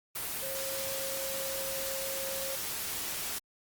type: tone in noise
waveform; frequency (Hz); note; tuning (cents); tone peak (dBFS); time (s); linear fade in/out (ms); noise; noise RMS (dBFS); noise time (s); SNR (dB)
sine; 539; C#5; -49; -38; 0.42-2.56; 10; white; -36; 0.15-3.39; -5
effects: Opus 32 kbps